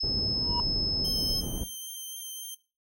sine tone, 5200 Hz, E8, 24 cents flat, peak -28 dBFS, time 0-1.41 s, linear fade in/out 10 ms
pink low-pass noise, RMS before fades -34 dBFS, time 0.03-1.64 s, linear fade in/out 5 ms, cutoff 390 Hz, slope 12 dB/octave
triangle tone with exponential growth, 961 Hz, B5, 48 cents flat, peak -24 dBFS, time 0.35-0.6 s, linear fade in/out 1 ms, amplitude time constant 53 ms
10% pulse tone with vibrato, 3136 Hz, G7, in tune, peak -30 dBFS, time 1.04-2.55 s, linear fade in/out 10 ms, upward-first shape triangle, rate 3.7 Hz, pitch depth 17 cents each way
effects noise-tail reverb RT60 0.3 s tail -17 dB re dry

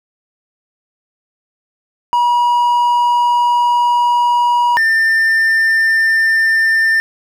triangle tone pair in turn, 963 / 1794.9 Hz, B5 / A6, -44 / +34 cents, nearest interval major seventh, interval 1078 cents, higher second, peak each -8 dBFS, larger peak neither, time 2.13-4.77 / 4.77-7 s, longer first, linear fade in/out 0 ms, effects none

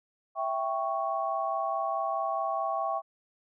sine chord, C# diminished, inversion first, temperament equal, 659.3 / 784 / 1108.7 Hz, E5 / G5 / C#6, 0 / 0 / 0 cents, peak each -32 dBFS, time 0.35-3.02 s, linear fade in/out 50 ms, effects none

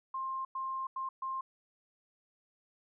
sine tone bursts at uneven times, 1058 Hz, C6, 19 cents sharp, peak -34 dBFS, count 4, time 0.14-0.45 / 0.55-0.87 / 0.96-1.09 / 1.22-1.41 s, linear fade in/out 5 ms, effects none

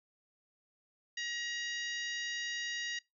harmonic tone, 950 Hz, A#5, 33 cents sharp, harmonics 2 / 3 / 4 / 5 / 6 / 7, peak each -39 / -43 / -45 / -47 / -49 / -50 dBFS, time 1.17-2.99 s, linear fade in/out 5 ms, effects noise-tail reverb RT60 0.2 s tail -22 dB re dry

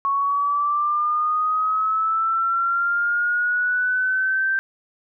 sine linear sweep, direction up, 1103 to 1568 Hz, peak -18 dBFS, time 0.05-4.59 s, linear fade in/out 0 ms, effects none

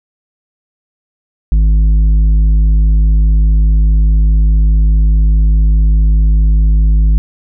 sine tone with tanh clipping, 52.4 Hz, G#1, 16 cents sharp, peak -7 dBFS, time 1.52-7.18 s, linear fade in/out 0 ms, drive 7 dB, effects none

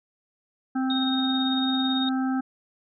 harmonic tone, 261.6 Hz, C4, in tune, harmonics 1 / 3 / 5 / 6, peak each -23 / -33 / -37 / -39 dBFS, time 0.75-2.41 s, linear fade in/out 10 ms
sine tone with tremolo, 3718 Hz, A#7, 5 cents flat, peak -25 dBFS, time 0.9-2.09 s, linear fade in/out 2 ms, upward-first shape triangle, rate 18 Hz, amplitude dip 50%
effects none

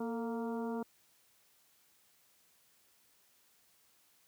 harmonic tone with a mistuned harmonic, 232.8 Hz, A#3, 2 cents flat, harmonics 1 / 2 / 3 / 4 / 5 / 6, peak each -37 / -40 / -47 / -46 / -53 / -54 dBFS, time 0-0.83 s, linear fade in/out 5 ms, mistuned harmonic 2, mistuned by -52 cents, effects white hiss -69 dBFS RMS until 4.27 s + high-pass 60 Hz 12 dB/octave

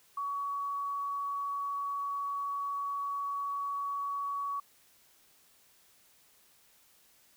sine tone, 1127 Hz, C#6, 28 cents sharp, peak -32 dBFS, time 0.17-4.6 s, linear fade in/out 5 ms, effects white hiss -64 dBFS RMS until 7.36 s

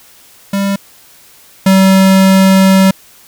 square tone pair in turn, 197.7 / 191.3 Hz, G3 / G3, +15 / -42 cents, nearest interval minor second, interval 57 cents, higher first, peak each -12 / -5 dBFS, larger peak second, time 0.53-0.76 / 1.66-2.91 s, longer second, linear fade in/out 5 ms, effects white hiss -42 dBFS RMS until 3.27 s

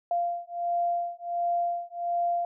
sine beating tone pair, 693 / 694.4 Hz, F5 / F5, -14 / -10 cents, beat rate 1.4 Hz, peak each -29 dBFS, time 0.11-2.45 s, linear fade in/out 2 ms, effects none

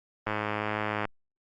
click train, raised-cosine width 0.5 ms, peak -14 dBFS, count 84, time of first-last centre 0.27-1.053 s, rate 106 Hz, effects Opus 24 kbps

